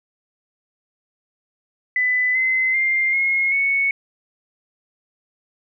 sine tone with pitch steps, 2000 / 2051 / 2104 / 2158 / 2214 Hz, B6 / C7 / C7 / C#7 / C#7, +21 / -35 / +9 / -47 / -3 cents, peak -16 dBFS, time 1.96-3.91 s, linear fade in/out 2 ms, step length 390 ms, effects none

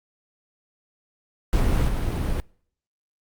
brown noise with level steps, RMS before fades -20 / -24 dBFS, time 1.53-2.4 s, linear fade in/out 0 ms, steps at 1.88 s, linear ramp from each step 10 ms, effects noise-tail reverb RT60 0.6 s tail -26 dB re dry + Opus 48 kbps

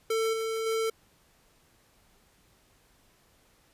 square tone with level steps, 446.8 Hz, A4, 27 cents sharp, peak -26 / -30 / -27 dBFS, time 0.1-0.9 s, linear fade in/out 5 ms, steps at 0.33 / 0.66 s, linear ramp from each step 5 ms, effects pink hiss -64 dBFS RMS until 3.73 s + resampled to 32000 Hz

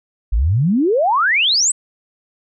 sine exponential sweep, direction up, 47.35 to 8372 Hz, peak -12 dBFS, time 0.32-1.72 s, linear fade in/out 10 ms, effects none

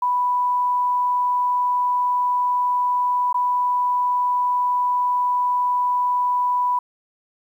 sine tone with dropouts, 987.8 Hz, B5, in tune, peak -17 dBFS, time 0.02-6.79 s, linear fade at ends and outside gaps 5 ms, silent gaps 3.329-3.343 s, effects 9-bit

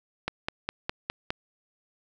click train, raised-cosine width 0.3 ms, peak -12 dBFS, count 6, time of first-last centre 0.28-1.305 s, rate 4.88 Hz, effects none

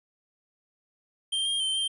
square tone with pitch steps, 3165 / 3214 / 3111 / 3155 Hz, G7 / G7 / G7 / G7, +16 / +43 / -14 / +10 cents, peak -26 dBFS, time 1.32-1.88 s, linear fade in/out 10 ms, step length 140 ms, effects resampled to 32000 Hz

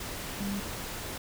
sine tone in noise, 199.8 Hz, G3, 33 cents sharp, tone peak -31 dBFS, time 0.4-0.6 s, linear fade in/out 5 ms, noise pink, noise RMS -38 dBFS, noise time 0-1.18 s, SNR +4 dB, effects none

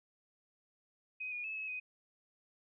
sine tone with pitch steps, 2514 / 2443 / 2601 / 2577 / 2504 Hz, D#7 / D#7 / E7 / E7 / D#7, +17 / -32 / -24 / -40 / +10 cents, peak -38 dBFS, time 1.2-1.8 s, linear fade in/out 10 ms, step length 120 ms, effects none

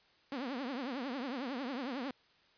sawtooth tone with vibrato, 260 Hz, C4, 11 cents flat, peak -33 dBFS, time 0.32-2.11 s, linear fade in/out 2 ms, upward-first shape triangle, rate 11 Hz, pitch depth 230 cents each way, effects white hiss -67 dBFS RMS until 2.57 s + resampled to 11025 Hz

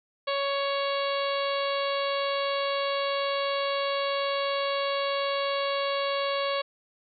harmonic tone, 557 Hz, C#5, 8 cents sharp, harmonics 1 / 2 / 3 / 4 / 5 / 6 / 7 / 8, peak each -28 / -31 / -39 / -38 / -38 / -38 / -39 / -40 dBFS, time 0.27-6.62 s, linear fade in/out 10 ms, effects none

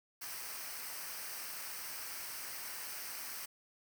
white noise with comb filter, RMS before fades -44 dBFS, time 0.21-3.46 s, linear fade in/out 10 ms, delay 0.28 ms, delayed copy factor -0.6, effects none

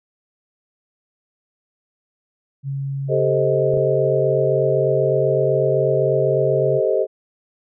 sine tone with pitch glide, 137.7 to 136.51 Hz, C#3 to C#3, -11 to -26 cents, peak -22 dBFS, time 2.63-6.81 s, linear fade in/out 50 ms, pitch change -15 cents, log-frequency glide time 3.06-4.17 s
sine chord, A half-diminished seventh, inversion third, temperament equal with one note detuned, 392 / 440 / 523.3 / 627.3 Hz, G4 / A4 / C5 / Eb5, 0 / 0 / 0 / +14 cents, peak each -21 dBFS, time 3.08-7.07 s, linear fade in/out 50 ms
clicks, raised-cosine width 2 ms, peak -18 dBFS, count 2, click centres 3.738 / 3.773 s
effects none

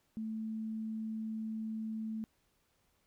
sine tone, 220 Hz, A3, in tune, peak -36 dBFS, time 0.17-2.24 s, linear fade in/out 0 ms, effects pink hiss -75 dBFS RMS until 3.06 s

